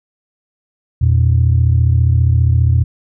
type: tone pair together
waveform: sine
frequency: 84.2 / 119.08 Hz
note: E2 / A#2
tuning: +37 / +37 cents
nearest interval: tritone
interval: 600 cents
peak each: -10 / -11 dBFS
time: 1.01-2.84 s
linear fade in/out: 10 ms
effects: tanh soft clip ceiling -3 dBFS